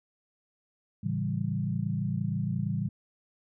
sine chord, A dominant seventh, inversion none, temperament equal, 110 / 138.59 / 164.81 / 196 Hz, A2 / C#3 / E3 / G3, 0 / 0 / 0 / 0 cents, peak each -33 dBFS, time 1.03-2.89 s, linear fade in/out 10 ms, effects none

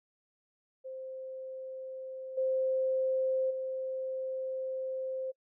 sine tone with level steps, 523.3 Hz, C5, in tune, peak -39 / -27 / -33 dBFS, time 0.84-5.32 s, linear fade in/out 20 ms, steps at 2.37 / 3.5 s, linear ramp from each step 10 ms, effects noise-tail reverb RT60 0.1 s tail -25 dB re dry

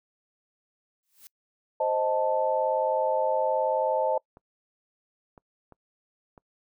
blue noise with exponential growth, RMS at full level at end -45 dBFS, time 1.03-1.27 s, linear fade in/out 0 ms, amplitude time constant 52 ms
sine chord, A diminished, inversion first, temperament equal, 523.3 / 622.3 / 880 Hz, C5 / Eb5 / A5, 0 / 0 / 0 cents, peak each -27 dBFS, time 1.8-4.18 s, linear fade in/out 5 ms
clicks, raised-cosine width 1 ms, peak -35 dBFS, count 4, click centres 4.371 / 5.378 / 5.723 / 6.378 s
effects noise-tail reverb RT60 0.1 s tail -25 dB re dry

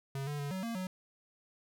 square tone with pitch steps, 136.8 / 146.2 / 143 / 188 / 230.9 / 185.5 Hz, C#3 / D3 / D3 / F#3 / A#3 / F#3, -23 / -7 / -46 / +28 / -16 / +5 cents, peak -36 dBFS, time 0.15-0.87 s, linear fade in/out 2 ms, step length 120 ms, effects none

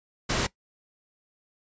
pink noise, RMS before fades -26 dBFS, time 0.29-0.47 s, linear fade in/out 10 ms, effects noise-tail reverb RT60 0.1 s tail -19 dB re dry + resampled to 16000 Hz

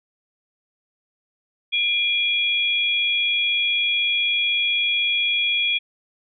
sine tone pair together, 2400 / 3338 Hz, D7 / G#7, +37 / +8 cents, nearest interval tritone, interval 571 cents, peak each -21 dBFS, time 1.72-5.79 s, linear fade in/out 20 ms, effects none

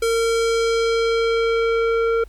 square tone with low-pass filter sweep, 457.9 Hz, A#4, 31 cents flat, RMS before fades -19 dBFS, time 0.02-2.24 s, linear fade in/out 5 ms, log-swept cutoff 11000 to 1500 Hz, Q 1.1, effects added 50 Hz sine -39 dBFS peak until 2.28 s + pink hiss -57 dBFS RMS until 2.28 s

